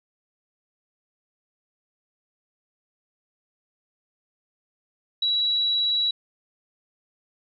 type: tone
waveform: sine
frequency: 3906 Hz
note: B7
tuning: 20 cents flat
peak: -20 dBFS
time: 5.22-6.11 s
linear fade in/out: 5 ms
effects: none